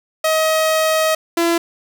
sawtooth tone pair in turn, 633 / 337.9 Hz, D#5 / E4, +30 / +43 cents, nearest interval major seventh, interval 1087 cents, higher first, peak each -10 dBFS, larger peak neither, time 0.24-1.15 / 1.37-1.58 s, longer first, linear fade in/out 5 ms, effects 8-bit

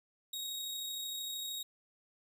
sawtooth tone with amplitude modulation, 3772 Hz, A#7, 20 cents sharp, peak -34 dBFS, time 0.33-1.63 s, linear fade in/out 5 ms, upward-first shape sine, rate 33.1 Hz, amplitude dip 25%, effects none

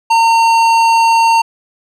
sine tone with tanh clipping, 913 Hz, A#5, 36 cents flat, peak -9 dBFS, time 0.1-1.42 s, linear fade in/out 10 ms, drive 15 dB, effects none

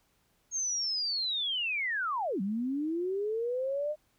sine linear two-way sweep, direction down then up, 6540 to 185 to 614 Hz, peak -29 dBFS, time 0.51-3.96 s, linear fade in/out 50 ms, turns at 2.41 s, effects pink hiss -71 dBFS RMS until 4.18 s

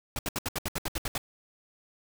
pink noise bursts, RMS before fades -31 dBFS, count 11, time 0.16-1.179 s, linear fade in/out 2 ms, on 29 ms, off 70 ms, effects none

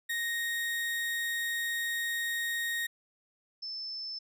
35% pulse / sine tone pair in turn, 1864.7 / 5274 Hz, A#6 / E8, 0 / 0 cents, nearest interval octave + tritone, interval 1800 cents, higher second, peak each -29 / -36 dBFS, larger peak first, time 0.09-2.87 / 3.62-4.19 s, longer first, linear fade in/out 10 ms, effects none

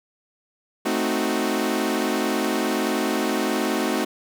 sawtooth chord, A diminished seventh, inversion none, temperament equal, 220 / 261.6 / 311.1 / 370 Hz, A3 / C4 / Eb4 / Gb4, 0 / 0 / 0 / 0 cents, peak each -23 dBFS, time 0.85-4.05 s, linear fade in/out 10 ms, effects none

